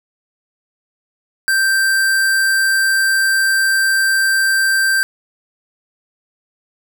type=tone; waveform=square; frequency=1568 Hz; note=G6; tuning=in tune; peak=-13 dBFS; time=1.48-5.03 s; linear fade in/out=0 ms; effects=none

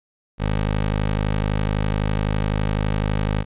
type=tone; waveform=15% pulse; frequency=51.91 Hz; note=G#1; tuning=in tune; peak=-13 dBFS; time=0.38-3.45 s; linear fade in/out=50 ms; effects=resampled to 8000 Hz

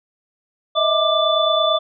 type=tone cluster; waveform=sine; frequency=625 / 654 / 1186 / 3495 Hz; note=D#5 / E5 / D6 / A7; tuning=+8 / -14 / +17 / -12 cents; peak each=-20 dBFS; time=0.75-1.79 s; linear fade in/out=20 ms; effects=none

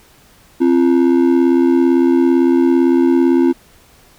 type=ring-modulated tone; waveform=triangle; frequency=303.3 Hz; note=D#4; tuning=44 cents flat; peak=-4 dBFS; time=0.6-3.53 s; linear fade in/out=20 ms; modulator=38.9 Hz; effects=pink hiss -48 dBFS RMS until 4.18 s

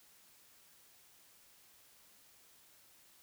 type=silence; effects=white hiss -64 dBFS RMS until 3.22 s

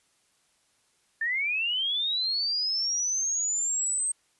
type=linear sweep; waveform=sine; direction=up; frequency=1760 to 8372 Hz; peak=-25 dBFS; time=1.21-4.12 s; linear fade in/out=5 ms; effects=white hiss -68 dBFS RMS until 4.39 s + resampled to 24000 Hz

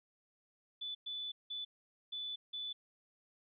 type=tone bursts at uneven times; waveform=sine; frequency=3482 Hz; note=A7; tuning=19 cents flat; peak=-39 dBFS; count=5; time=0.81-0.95 / 1.06-1.32 / 1.5-1.65 / 2.12-2.36 / 2.53-2.73 s; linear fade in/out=10 ms; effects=none

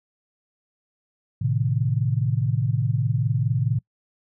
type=chord; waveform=sine; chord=A diminished; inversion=none; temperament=equal with one note detuned; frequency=111.34 / 130.81 / 155.56 Hz; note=A2 / C3 / Eb3; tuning=+21 / 0 / 0 cents; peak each=-23 / -23 / -27 dBFS; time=1.41-3.79 s; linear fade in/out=10 ms; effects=noise-tail reverb RT60 0.1 s tail -24 dB re dry

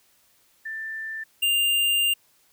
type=tone pair in turn; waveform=sine / square; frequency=1776 / 2798 Hz; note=A6 / F7; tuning=+16 / +3 cents; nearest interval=minor sixth; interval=787 cents; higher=second; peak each=-30 / -20 dBFS; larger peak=second; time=0.65-1.24 / 1.42-2.14 s; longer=second; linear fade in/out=10 ms; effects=white hiss -62 dBFS RMS until 2.52 s

